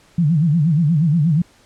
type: tone with vibrato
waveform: sine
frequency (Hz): 158.2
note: D#3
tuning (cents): +29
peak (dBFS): -12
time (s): 0.18-1.42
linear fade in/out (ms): 5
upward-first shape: sine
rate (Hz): 8.4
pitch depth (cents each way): 180
effects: pink hiss -52 dBFS RMS until 1.65 s + low-pass 9000 Hz 12 dB/octave